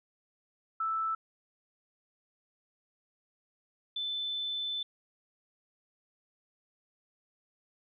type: tone pair in turn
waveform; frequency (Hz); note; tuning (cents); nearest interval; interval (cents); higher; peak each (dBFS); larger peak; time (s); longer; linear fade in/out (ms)
sine; 1318.5 / 3520; E6 / A7; 0 / 0; octave + perfect fourth; 1700; second; -29 / -32; first; 0.8-1.15 / 3.96-4.83; second; 5
effects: none